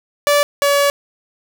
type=tone pair in turn; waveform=sawtooth; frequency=580 / 568.1 Hz; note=D5 / C#5; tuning=-22 / +42 cents; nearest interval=unison; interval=36 cents; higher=first; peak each=-7 / -8 dBFS; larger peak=first; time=0.27-0.43 / 0.62-0.9 s; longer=second; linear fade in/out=0 ms; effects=none